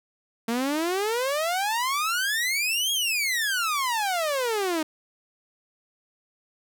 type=exponential two-way sweep; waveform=sawtooth; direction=up then down; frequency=224.6 to 3323 to 303.4 Hz; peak=-20 dBFS; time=0.48-4.83 s; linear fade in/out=5 ms; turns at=2.92 s; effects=none